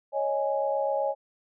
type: chord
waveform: sine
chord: C# suspended second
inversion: none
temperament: equal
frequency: 554.4 / 622.3 / 830.6 Hz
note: C#5 / D#5 / G#5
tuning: 0 / 0 / 0 cents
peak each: -27 / -30 / -30 dBFS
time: 0.12-1.15 s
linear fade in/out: 50 ms
effects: none